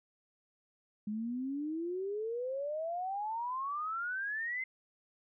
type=exponential sweep; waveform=sine; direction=up; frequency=206.1 to 2092 Hz; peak=-34 dBFS; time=1.07-4.64 s; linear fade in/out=5 ms; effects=none